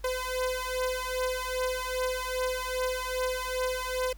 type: beating tone pair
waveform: sawtooth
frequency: 508 / 510.5 Hz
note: B4 / C5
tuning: +49 / -43 cents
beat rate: 2.5 Hz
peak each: -28 dBFS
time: 0.04-4.13 s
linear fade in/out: 5 ms
effects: added 50 Hz sine -43 dBFS peak until 4.17 s + pink hiss -60 dBFS RMS until 4.17 s